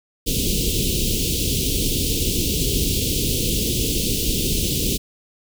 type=band-stop noise; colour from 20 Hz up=pink; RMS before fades=-21 dBFS; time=0.26-4.98 s; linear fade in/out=20 ms; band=470 to 2800 Hz; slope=48 dB/octave; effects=none